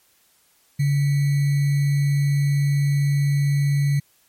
sine tone with sample-and-hold, 142.2 Hz, C#3, 45 cents sharp, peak -16 dBFS, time 0.79-4 s, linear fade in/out 10 ms, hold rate 2100 Hz, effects white hiss -60 dBFS RMS until 4.28 s + MP3 64 kbps

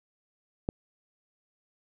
click, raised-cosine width 2 ms, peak -15 dBFS, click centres 0.689 s, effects none

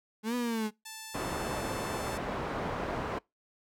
35% pulse linear two-way sweep, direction up then down, 209.6 to 247.6 to 209.6 Hz, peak -28 dBFS, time 0.23-0.71 s, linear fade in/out 50 ms, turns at 0.35 s
5% pulse tone, 880 Hz, A5, in tune, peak -30 dBFS, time 0.85-2.18 s, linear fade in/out 10 ms
white low-pass noise, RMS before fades -35 dBFS, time 1.14-3.19 s, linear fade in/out 10 ms, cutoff 940 Hz, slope 12 dB/octave
effects noise-tail reverb RT60 0.2 s tail -24 dB re dry

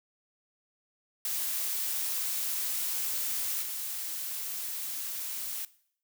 blue noise with level steps, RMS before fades -32 / -36 dBFS, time 1.25-5.65 s, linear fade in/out 2 ms, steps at 3.62 s, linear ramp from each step 5 ms, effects noise-tail reverb RT60 0.6 s tail -19 dB re dry

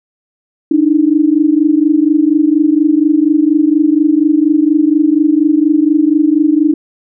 sine tone pair together, 293 / 317.2 Hz, D4 / D#4, -4 / +33 cents, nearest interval minor second, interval 137 cents, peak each -10 dBFS, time 0.71-6.74 s, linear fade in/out 5 ms, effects none

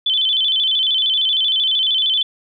sine tone with vibrato, 3271 Hz, G#7, 27 cents flat, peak -14 dBFS, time 0.06-2.23 s, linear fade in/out 5 ms, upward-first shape square, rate 13 Hz, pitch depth 100 cents each way, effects none

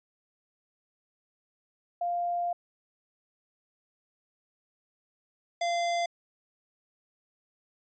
sine / square tone pair in turn, 698.5 / 689.3 Hz, F5 / F5, 0 / -23 cents, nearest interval unison, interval 23 cents, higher first, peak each -27 dBFS, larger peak neither, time 2.01-2.53 / 5.61-6.06 s, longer first, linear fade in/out 5 ms, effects resampled to 16000 Hz

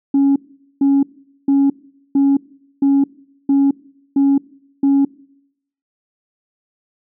sine tone bursts, 277.2 Hz, C#4, in tune, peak -8 dBFS, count 8, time 0.14-5.05 s, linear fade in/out 5 ms, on 220 ms, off 450 ms, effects noise-tail reverb RT60 0.8 s tail -23 dB re dry + tanh soft clip ceiling -8 dBFS

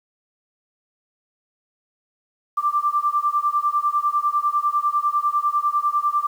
sine beating tone pair, 1174.7 / 1184.7 Hz, D6 / D6, 0 / +15 cents, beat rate 10 Hz, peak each -21 dBFS, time 2.57-6.27 s, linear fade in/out 10 ms, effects 8-bit

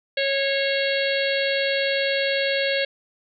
harmonic tone with a mistuned harmonic, 550 Hz, C#5, 14 cents flat, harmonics 1 / 3 / 4 / 5 / 6 / 7 / 8, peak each -23 / -28 / -29 / -30 / -31 / -31 / -32 dBFS, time 0.17-2.85 s, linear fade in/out 5 ms, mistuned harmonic 4, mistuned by -22 cents, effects none

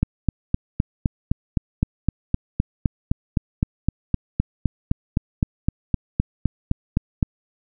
click train, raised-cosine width 5 ms, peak -5 dBFS, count 29, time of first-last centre 0.03-7.228 s, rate 3.89 Hz, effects none

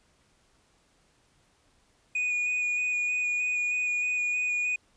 triangle tone with vibrato, 2465 Hz, D#7, 17 cents flat, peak -24 dBFS, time 2.15-4.76 s, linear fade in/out 5 ms, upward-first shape square, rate 3.2 Hz, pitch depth 10 cents each way, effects pink hiss -66 dBFS RMS until 4.96 s + resampled to 22050 Hz

